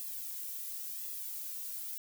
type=noise with flanger; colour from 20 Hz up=violet; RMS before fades=-41 dBFS; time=0-1.98 s; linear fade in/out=0 ms; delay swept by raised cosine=1.3 to 2.4 ms; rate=0.93 Hz; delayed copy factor=-0.95; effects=none